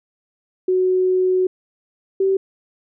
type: tone pair in turn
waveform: sine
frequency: 370 / 385.5 Hz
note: F#4 / G4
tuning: 0 / -29 cents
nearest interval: minor second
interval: 71 cents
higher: second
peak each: -14 dBFS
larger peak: neither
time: 0.68-1.47 / 2.2-2.37 s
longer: first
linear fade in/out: 5 ms
effects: none